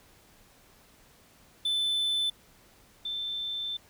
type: tone pair in turn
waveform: triangle / sine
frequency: 3520 / 3547 Hz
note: A7 / A7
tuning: 0 / +13 cents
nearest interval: unison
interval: 13 cents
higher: second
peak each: -24 / -31 dBFS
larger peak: first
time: 1.65-2.3 / 3.05-3.77 s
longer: second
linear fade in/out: 5 ms
effects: pink hiss -59 dBFS RMS until 3.89 s